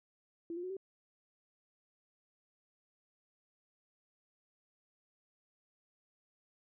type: tone with pitch steps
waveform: sine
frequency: 336.3 / 351.8 / 368 / 385 Hz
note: E4 / F4 / F#4 / G4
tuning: +35 / +13 / -9 / -31 cents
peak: -38 dBFS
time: 0.5-0.768 s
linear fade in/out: 2 ms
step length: 67 ms
effects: none